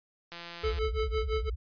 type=click train; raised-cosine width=0.2 ms; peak=-25 dBFS; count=81; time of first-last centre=0.32-0.788 s; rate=171 Hz
type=tone with vibrato; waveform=sine; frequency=61.74 Hz; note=B1; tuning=in tune; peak=-30 dBFS; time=0.63-1.56 s; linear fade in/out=20 ms; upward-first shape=square; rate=10 Hz; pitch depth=260 cents each way
type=tone with tremolo; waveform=square; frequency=436.4 Hz; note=A4; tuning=14 cents flat; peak=-28 dBFS; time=0.63-1.5 s; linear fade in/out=10 ms; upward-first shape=sine; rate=5.9 Hz; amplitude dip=95%
effects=resampled to 11025 Hz